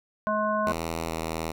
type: harmonic tone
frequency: 212.5 Hz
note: G#3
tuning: 40 cents sharp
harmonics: 1 / 3 / 5 / 7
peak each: -31 / -27 / -27 / -33 dBFS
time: 0.27-0.72 s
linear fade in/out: 0 ms
type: tone with pitch glide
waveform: 5% pulse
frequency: 82.41 to 81.09 Hz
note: E2 to E2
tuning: 0 to -28 cents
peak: -18 dBFS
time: 0.66-1.52 s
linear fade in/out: 10 ms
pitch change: -28 cents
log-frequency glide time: 1.05-1.14 s
effects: none